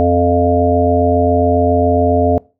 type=harmonic tone; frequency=87.31 Hz; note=F2; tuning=in tune; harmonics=1 / 3 / 5 / 7 / 8; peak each=-16 / -16 / -16 / -16 / -16 dBFS; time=0-2.38 s; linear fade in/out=0 ms; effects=noise-tail reverb RT60 0.3 s tail -22 dB re dry